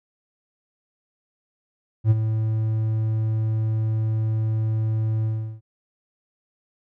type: tone with ADSR envelope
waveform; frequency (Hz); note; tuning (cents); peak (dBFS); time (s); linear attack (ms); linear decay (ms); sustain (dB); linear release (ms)
triangle; 110; A2; 0; -9; 2.04-5.61; 67; 29; -9; 360
effects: none